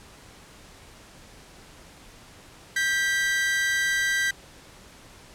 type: tone pair together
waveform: 40% pulse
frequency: 1583.6 / 1953 Hz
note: G6 / B6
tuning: +17 / -20 cents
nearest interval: major third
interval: 363 cents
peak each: -24 dBFS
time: 2.76-4.31 s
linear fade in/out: 5 ms
effects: pink hiss -49 dBFS RMS until 5.34 s + low-pass 10000 Hz 12 dB/octave